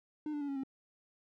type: tone with pitch steps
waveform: triangle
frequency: 302.6 / 293.6 / 285 / 276.5 / 268.3 Hz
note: D#4 / D4 / C#4 / C#4 / C4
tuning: -48 / 0 / +48 / -4 / +44 cents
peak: -33 dBFS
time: 0.26-0.635 s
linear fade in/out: 2 ms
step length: 75 ms
effects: none